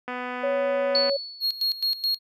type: click train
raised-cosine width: 0.5 ms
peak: -18 dBFS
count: 254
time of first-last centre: 0.08-1.096 s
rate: 249 Hz
type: tone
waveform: sine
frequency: 557 Hz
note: C#5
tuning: 8 cents sharp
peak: -22 dBFS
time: 0.43-1.17 s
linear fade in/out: 10 ms
type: tone with exponential decay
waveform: sine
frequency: 4421 Hz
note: C#8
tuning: 5 cents flat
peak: -18 dBFS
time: 0.95-1.69 s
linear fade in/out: 1 ms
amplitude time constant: 160 ms
type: tone with tremolo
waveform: triangle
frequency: 4290 Hz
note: C8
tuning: 42 cents sharp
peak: -20 dBFS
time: 1.4-2.19 s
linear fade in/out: 50 ms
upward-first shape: square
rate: 4.7 Hz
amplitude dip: 80%
effects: high-pass 150 Hz 12 dB/octave